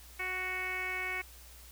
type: tone with low-pass filter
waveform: 10% pulse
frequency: 370 Hz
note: F#4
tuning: in tune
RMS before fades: -36 dBFS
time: 0.19-1.22 s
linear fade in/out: 10 ms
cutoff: 2300 Hz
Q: 7.4
effects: added 60 Hz sine -53 dBFS peak until 1.71 s + white hiss -55 dBFS RMS until 1.71 s